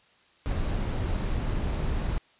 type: noise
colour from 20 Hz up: brown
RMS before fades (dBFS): -28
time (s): 0.46-2.18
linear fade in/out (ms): 0
effects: white hiss -61 dBFS RMS until 2.39 s + resampled to 8000 Hz